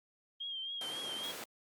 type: tone with vibrato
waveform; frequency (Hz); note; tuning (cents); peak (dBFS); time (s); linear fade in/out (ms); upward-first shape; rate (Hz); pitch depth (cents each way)
sine; 3207; G7; +39; -38; 0.4-1.32; 10; triangle; 3.7; 62
type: noise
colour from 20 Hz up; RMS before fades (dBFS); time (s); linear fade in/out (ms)
pink; -43; 0.81-1.44; 2
effects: high-pass 300 Hz 12 dB/octave + Opus 32 kbps